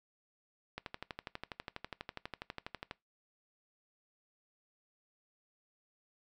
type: click train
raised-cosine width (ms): 0.3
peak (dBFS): -24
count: 27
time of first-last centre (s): 0.78-2.911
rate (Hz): 12.2
effects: noise-tail reverb RT60 0.2 s tail -21 dB re dry